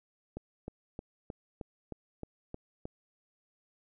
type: click train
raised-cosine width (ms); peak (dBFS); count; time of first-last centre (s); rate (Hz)
2; -26; 9; 0.37-2.854; 3.22
effects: none